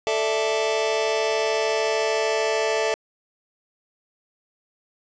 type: chord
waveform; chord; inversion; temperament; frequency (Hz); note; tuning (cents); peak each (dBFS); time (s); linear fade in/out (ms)
sawtooth; A suspended fourth; none; just; 440 / 586.7 / 660; A4 / D5 / E5; 0 / -2 / +2; -19 / -24 / -21; 0.07-2.94; 0
effects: resampled to 16000 Hz + 7-bit